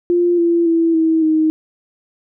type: tone with pitch steps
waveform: sine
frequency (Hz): 349.2 / 340 / 331.1 / 322.4 / 314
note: F4 / F4 / E4 / E4 / D#4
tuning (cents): 0 / -46 / +8 / -38 / +16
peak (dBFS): -11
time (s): 0.1-1.5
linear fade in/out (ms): 0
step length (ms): 280
effects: none